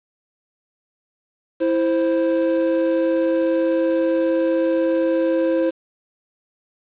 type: tone pair together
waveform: triangle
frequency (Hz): 329.7 / 523.3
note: E4 / C5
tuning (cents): 0 / 0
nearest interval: minor sixth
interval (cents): 800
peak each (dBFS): -17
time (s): 1.6-5.71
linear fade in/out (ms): 20
effects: resampled to 8000 Hz + 7-bit